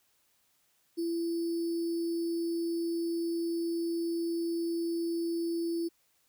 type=tone with sample-and-hold; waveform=sine; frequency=336.3 Hz; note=E4; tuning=35 cents sharp; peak=-29 dBFS; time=0.97-5.89 s; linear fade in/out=20 ms; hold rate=4900 Hz; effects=white hiss -71 dBFS RMS until 6.28 s

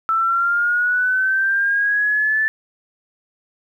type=linear sweep; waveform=sine; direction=up; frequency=1318.5 to 1760 Hz; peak=-15 dBFS; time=0.09-2.48 s; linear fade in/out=0 ms; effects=9-bit

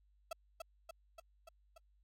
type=tone with echo; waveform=35% pulse; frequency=658 Hz; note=E5; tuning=3 cents flat; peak=-38 dBFS; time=0.31-0.33 s; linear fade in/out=5 ms; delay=290 ms; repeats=5; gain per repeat=-3 dB; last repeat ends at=1.78 s; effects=added 50 Hz sine -68 dBFS peak until 2.03 s + AAC 48 kbps

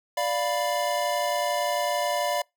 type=chord; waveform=square; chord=B diminished; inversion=first; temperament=equal; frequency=587.3 / 698.5 / 987.8 Hz; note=D5 / F5 / B5; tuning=0 / 0 / 0 cents; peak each=-28 / -29 / -31 dBFS; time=0.17-2.42 s; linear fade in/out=5 ms; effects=noise-tail reverb RT60 0.2 s tail -26 dB re dry

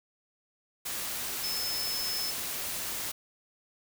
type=tone in noise; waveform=sine; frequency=5230 Hz; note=E8; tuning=15 cents flat; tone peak=-32 dBFS; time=1.43-2.31 s; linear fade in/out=10 ms; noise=white; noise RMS=-35 dBFS; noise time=0.85-3.12 s; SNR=0 dB; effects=none

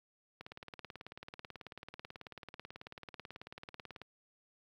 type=click train; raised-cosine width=0.3 ms; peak=-30 dBFS; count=67; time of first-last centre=0.41-4.017 s; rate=18.3 Hz; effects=high-pass 60 Hz 12 dB/octave + 11-bit

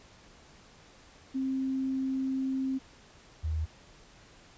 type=tone pair in turn; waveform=sine; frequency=264.9 / 78.76 Hz; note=C4 / D#2; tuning=+22 / +22 cents; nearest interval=octave + major sixth; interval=2100 cents; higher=first; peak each=-28 / -28 dBFS; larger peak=neither; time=1.34-2.79 / 3.43-3.66 s; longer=first; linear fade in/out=20 ms; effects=pink hiss -56 dBFS RMS until 4.57 s + resampled to 16000 Hz

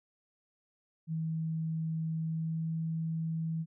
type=tone with pitch glide; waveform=sine; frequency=160.8 to 162.11 Hz; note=E3 to E3; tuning=-43 to -29 cents; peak=-31 dBFS; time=1.07-3.66 s; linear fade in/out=50 ms; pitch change=+14 cents; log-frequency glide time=2.18-2.71 s; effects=none

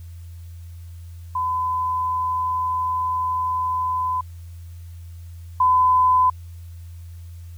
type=tone pair in turn; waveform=sine; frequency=1011 / 1011 Hz; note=B5 / B5; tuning=+40 / +40 cents; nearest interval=unison; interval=0 cents; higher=neither; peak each=-20 / -13 dBFS; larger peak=second; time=1.35-4.21 / 5.6-6.3 s; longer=first; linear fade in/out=5 ms; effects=added 85 Hz sine -35 dBFS peak until 7.57 s + white hiss -57 dBFS RMS until 7.57 s

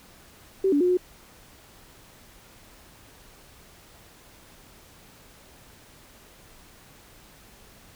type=tone with pitch steps; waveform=sine; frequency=384.3 / 287.4 / 359.2 / 362.5 Hz; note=G4 / D4 / F4 / F#4; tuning=-34 / -37 / +49 / -35 cents; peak=-18 dBFS; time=0.64-0.972 s; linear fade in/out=5 ms; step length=83 ms; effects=pink hiss -52 dBFS RMS until 7.95 s

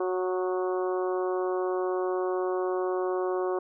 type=harmonic tone with a mistuned harmonic; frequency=184.1 Hz; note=F#3; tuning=8 cents flat; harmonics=2 / 3 / 4 / 5 / 6 / 7 / 8; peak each=-27 / -34 / -36 / -41 / -37 / -45 / -47 dBFS; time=0-3.59 s; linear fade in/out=5 ms; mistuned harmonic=7; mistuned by=-32 cents; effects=none

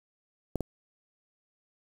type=clicks; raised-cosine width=2 ms; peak=-16 / -18 dBFS; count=2; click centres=0.557 / 0.607 s; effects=7-bit

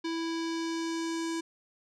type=tone with low-pass filter sweep; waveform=square; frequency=329.6 Hz; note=E4; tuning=in tune; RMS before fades=-33 dBFS; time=0.04-1.41 s; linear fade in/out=10 ms; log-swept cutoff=4600 to 7400 Hz; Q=1.9; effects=none

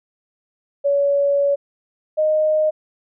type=tone pair in turn; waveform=sine; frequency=565 / 618.3 Hz; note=C#5 / D#5; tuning=+33 / -11 cents; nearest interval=major second; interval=156 cents; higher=second; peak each=-14 dBFS; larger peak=neither; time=0.84-1.56 / 2.17-2.71 s; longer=first; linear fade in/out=20 ms; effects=none

